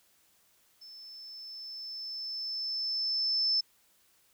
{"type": "tone with level ramp", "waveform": "sine", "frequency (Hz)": 5274, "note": "E8", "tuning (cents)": 0, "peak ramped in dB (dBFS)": [-47, -24], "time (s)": [0.81, 3.61], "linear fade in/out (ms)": 10, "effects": ["white hiss -67 dBFS RMS until 4.33 s"]}